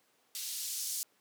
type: noise with band-pass filter sweep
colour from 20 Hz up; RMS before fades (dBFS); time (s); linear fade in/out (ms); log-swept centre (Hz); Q
violet; -38; 0.35-1.03; 0; 3700 to 6000; 1.1
effects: pink hiss -70 dBFS RMS until 1.2 s + high-pass 300 Hz 12 dB/octave